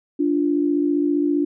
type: tone pair together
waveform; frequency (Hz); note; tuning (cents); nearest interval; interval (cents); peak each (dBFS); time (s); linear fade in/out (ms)
sine; 291 / 346.1; D4 / F4; -16 / -16; minor third; 300; -18 / -22; 0.19-1.45; 10
effects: none